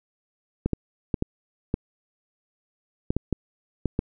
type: clicks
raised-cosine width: 3 ms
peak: -10 dBFS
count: 10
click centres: 0.66 / 0.733 / 1.142 / 1.224 / 1.741 / 3.105 / 3.166 / 3.327 / 3.857 / 3.991 s
effects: none